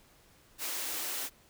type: high-pass noise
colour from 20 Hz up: white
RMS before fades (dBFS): -36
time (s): 0.58-1.3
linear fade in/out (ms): 50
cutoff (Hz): 260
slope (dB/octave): 48
effects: pink hiss -62 dBFS RMS until 1.49 s